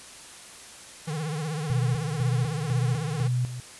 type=tone with vibrato; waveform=square; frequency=154.1 Hz; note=D#3; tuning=16 cents flat; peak=-29 dBFS; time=1.07-3.28 s; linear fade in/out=10 ms; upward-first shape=triangle; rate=16 Hz; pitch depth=140 cents each way
type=tone with tremolo; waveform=sine; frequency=124.2 Hz; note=B2; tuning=10 cents sharp; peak=-22 dBFS; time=1.7-3.6 s; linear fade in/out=0 ms; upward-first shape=square; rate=2 Hz; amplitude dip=70%
effects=white hiss -45 dBFS RMS until 3.79 s + resampled to 24000 Hz